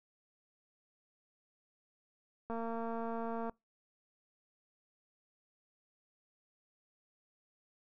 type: click train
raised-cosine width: 1 ms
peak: -27 dBFS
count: 229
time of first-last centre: 2.5-3.496 s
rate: 229 Hz
effects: noise-tail reverb RT60 0.2 s tail -25 dB re dry